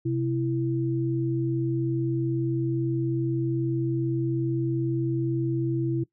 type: tone pair together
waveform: sine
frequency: 129.4 / 332.2 Hz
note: C3 / E4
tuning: -19 / +13 cents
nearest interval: octave + major third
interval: 1632 cents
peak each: -26 dBFS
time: 0.05-6.04 s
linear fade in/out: 10 ms
effects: noise-tail reverb RT60 0.1 s tail -19 dB re dry